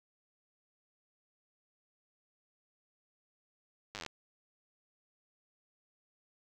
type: slowing click train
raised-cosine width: 0.2 ms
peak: -24 dBFS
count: 11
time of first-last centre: 3.95-4.063 s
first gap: 9 ms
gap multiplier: 1.05
effects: 11-bit